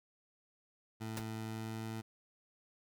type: tone with pitch glide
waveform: 20% pulse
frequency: 110.7 to 111.41 Hz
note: A2 to A2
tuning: +11 to +22 cents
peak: -35 dBFS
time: 1-2.02 s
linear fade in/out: 20 ms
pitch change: +11 cents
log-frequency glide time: 1.39-1.86 s
type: noise with exponential decay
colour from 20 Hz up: pink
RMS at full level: -37 dBFS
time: 1.17-1.25 s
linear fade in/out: 0 ms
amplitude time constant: 17 ms
effects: none